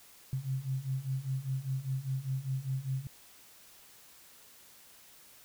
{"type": "beating tone pair", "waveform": "sine", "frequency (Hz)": [130, 135], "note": ["C3", "C#3"], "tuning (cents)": [-11, -45], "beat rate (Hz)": 5, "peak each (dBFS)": [-36, -34], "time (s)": [0.33, 3.07], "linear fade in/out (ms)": 0, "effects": ["white hiss -57 dBFS RMS until 5.44 s"]}